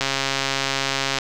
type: click train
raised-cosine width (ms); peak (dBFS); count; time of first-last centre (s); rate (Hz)
0.2; -4; 161; 0.01-1.186; 136
effects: none